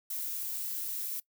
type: noise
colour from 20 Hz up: violet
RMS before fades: -36 dBFS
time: 0.1-1.2 s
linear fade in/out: 5 ms
effects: noise-tail reverb RT60 0.1 s tail -21 dB re dry